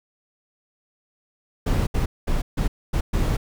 brown noise bursts at uneven times, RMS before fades -21 dBFS, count 6, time 1.66-1.87 / 1.94-2.06 / 2.27-2.42 / 2.57-2.68 / 2.93-3.01 / 3.13-3.37 s, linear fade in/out 10 ms, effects none

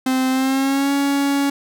45% pulse tone with pitch glide, 259.8 to 280.1 Hz, C4 to C#4, -12 to +18 cents, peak -16 dBFS, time 0.06-1.5 s, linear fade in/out 5 ms, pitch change +130 cents, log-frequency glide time 0.3-0.92 s, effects none

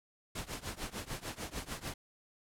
pink noise with tremolo, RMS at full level -38 dBFS, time 0.35-1.94 s, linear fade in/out 5 ms, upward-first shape triangle, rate 6.7 Hz, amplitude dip 95%, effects low-pass 12000 Hz 12 dB/octave

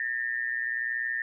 sine tone with amplitude modulation, 1807 Hz, A6, 46 cents sharp, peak -24 dBFS, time 0-1.22 s, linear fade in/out 2 ms, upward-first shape sine, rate 121 Hz, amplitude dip 80%, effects none

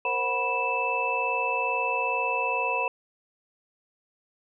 sine tone cluster, 465.7 / 528 / 741 / 979 / 2636 Hz, A#4 / C5 / F#5 / B5 / E7, -2 / +16 / +2 / -15 / -1 cents, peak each -34 / -33 / -34 / -28 / -28 dBFS, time 0.05-2.88 s, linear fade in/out 2 ms, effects none

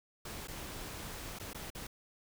pink noise with dropouts, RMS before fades -44 dBFS, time 0.25-1.87 s, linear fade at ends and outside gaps 5 ms, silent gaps 0.474-0.482 / 1.388-1.397 / 1.533-1.546 / 1.703-1.749 s, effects none

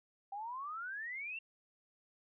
sine exponential sweep, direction up, 777 to 2753 Hz, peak -40 dBFS, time 0.32-1.39 s, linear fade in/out 5 ms, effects none

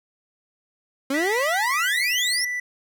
30% pulse exponential sweep, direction up, 261.6 to 5770 Hz, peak -19 dBFS, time 1.1-2.45 s, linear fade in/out 5 ms
triangle tone with pitch glide, 1959 to 1974.9 Hz, B6 to B6, -15 to -1 cents, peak -23 dBFS, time 1.14-2.6 s, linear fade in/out 5 ms, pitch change +14 cents, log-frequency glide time 1.61-2.19 s
effects none

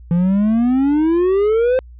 triangle exponential sweep, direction up, 168.3 to 524 Hz, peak -10 dBFS, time 0.11-1.79 s, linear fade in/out 0 ms, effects added 60 Hz sine -36 dBFS peak until 1.99 s + resampled to 8000 Hz

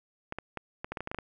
clicks, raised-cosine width 0.5 ms, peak -20 dBFS, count 11, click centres 0.324 / 0.386 / 0.573 / 0.845 / 0.92 / 0.972 / 1.006 / 1.074 / 1.115 / 1.146 / 1.187 s, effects none

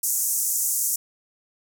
pink band-pass noise, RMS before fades -24 dBFS, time 0.03-0.96 s, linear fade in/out 5 ms, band 6300 to 16000 Hz, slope 48 dB/octave, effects none

